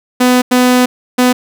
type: tone bursts at uneven times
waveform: sawtooth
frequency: 250 Hz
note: B3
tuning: 21 cents sharp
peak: -3 dBFS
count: 3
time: 0.2-0.42 / 0.51-0.86 / 1.18-1.33 s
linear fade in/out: 10 ms
effects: none